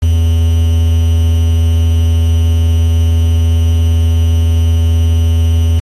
triangle tone with quantisation, 82.41 Hz, E2, in tune, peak -5 dBFS, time 0.02-5.8 s, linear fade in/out 10 ms, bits 5, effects AAC 32 kbps

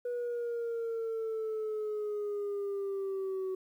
sine exponential sweep, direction down, 488 to 375.2 Hz, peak -30 dBFS, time 0.05-3.55 s, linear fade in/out 5 ms, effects tanh soft clip ceiling -31 dBFS + 11-bit

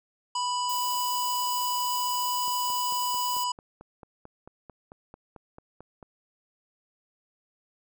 harmonic tone, 987.8 Hz, B5, in tune, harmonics 1 / 3 / 5 / 7 / 8, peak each -27 / -36 / -36 / -40 / -40 dBFS, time 0.35-3.52 s, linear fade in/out 5 ms
violet noise, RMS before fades -36 dBFS, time 0.69-3.44 s, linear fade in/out 5 ms
click train, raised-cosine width 1 ms, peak -31 dBFS, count 17, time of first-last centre 2.48-6.028 s, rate 4.51 Hz
effects none

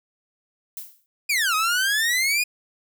violet noise with exponential decay, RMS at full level -31 dBFS, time 0.77-1.06 s, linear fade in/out 1 ms, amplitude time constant 61 ms
sawtooth exponential two-way sweep, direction down then up, 2489 to 1244.5 to 2489 Hz, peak -16 dBFS, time 1.29-2.44 s, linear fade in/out 10 ms, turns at 1.55 s
effects none

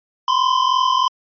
square tone pair together, 1003.4 / 1046.5 Hz, B5 / C6, +27 / 0 cents, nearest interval minor second, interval 73 cents, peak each -19 / -17 dBFS, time 0.28-1.08 s, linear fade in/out 2 ms, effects resampled to 11025 Hz

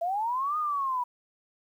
sine linear two-way sweep, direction up then down, 659.3 to 1244.5 to 966 Hz, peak -26 dBFS, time 0.01-1.04 s, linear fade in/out 10 ms, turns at 0.58 s, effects 10-bit

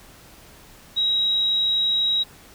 sine tone, 3833 Hz, A#7, 47 cents sharp, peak -18 dBFS, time 0.96-2.24 s, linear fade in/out 20 ms, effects pink hiss -48 dBFS RMS until 2.54 s

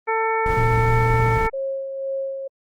harmonic tone, 446.3 Hz, A4, 25 cents sharp, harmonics 1 / 2 / 3 / 4 / 5, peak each -23 / -22 / -27 / -31 / -28 dBFS, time 0.07-1.5 s, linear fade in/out 20 ms
brown noise, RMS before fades -25 dBFS, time 0.46-1.47 s, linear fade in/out 2 ms
sine tone with pitch glide, 116.54 to 117.96 Hz, A#2 to A#2, 0 to +21 cents, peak -18 dBFS, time 0.57-1.38 s, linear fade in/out 5 ms, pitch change +21 cents, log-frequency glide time 0.84-0.97 s
sine tone with tremolo, 541 Hz, C#5, 42 cents flat, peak -22 dBFS, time 1.53-2.48 s, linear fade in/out 10 ms, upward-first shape sine, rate 2 Hz, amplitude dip 45%
effects Opus 32 kbps

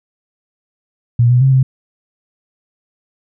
sine tone with pitch steps, 119.4 / 123.9 / 133.9 / 131.2 Hz, A#2 / B2 / C3 / C3, +42 / +6 / +40 / +5 cents, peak -7 dBFS, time 1.19-1.63 s, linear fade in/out 5 ms, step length 110 ms, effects none

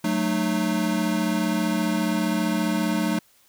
square chord, D# diminished, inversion first, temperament equal with one note detuned, 185 / 220 / 303.8 Hz, F#3 / A3 / D#4, 0 / 0 / -41 cents, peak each -27 / -26 / -27 dBFS, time 0.04-3.19 s, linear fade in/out 5 ms, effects white hiss -59 dBFS RMS until 3.48 s

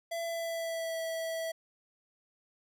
square tone with pitch glide, 671 to 653.8 Hz, E5 to E5, +31 to -14 cents, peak -34 dBFS, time 0.11-1.52 s, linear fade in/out 10 ms, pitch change -45 cents, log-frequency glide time 0.23-0.99 s, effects none

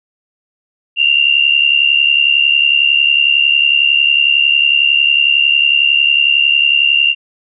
sine tone pair together, 2749 / 2820 Hz, F7 / F7, -28 / +16 cents, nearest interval unison, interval 44 cents, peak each -11 dBFS, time 0.96-7.15 s, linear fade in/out 50 ms, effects none

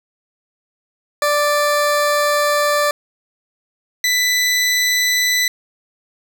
20% pulse tone pair in turn, 587.3 / 1990.3 Hz, D5 / B6, 0 / +13 cents, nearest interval octave + major sixth, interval 2113 cents, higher second, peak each -9 dBFS, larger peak neither, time 1.22-2.91 / 4.04-5.48 s, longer first, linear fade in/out 2 ms, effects none

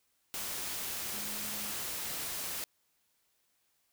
sine tone in noise, 207.7 Hz, G#3, in tune, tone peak -49 dBFS, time 1.13-1.72 s, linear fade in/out 0 ms, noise white, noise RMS -38 dBFS, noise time 0.34-2.64 s, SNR -14 dB, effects white hiss -75 dBFS RMS until 3.92 s

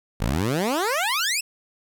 15% pulse exponential sweep, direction up, 46.98 to 2725 Hz, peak -15 dBFS, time 0.2-1.41 s, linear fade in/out 10 ms, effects 9-bit

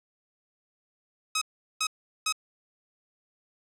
10% pulse tone bursts, 1272 Hz, D#6, 38 cents sharp, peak -17 dBFS, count 3, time 1.35-2.325 s, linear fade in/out 5 ms, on 65 ms, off 390 ms, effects resampled to 32000 Hz

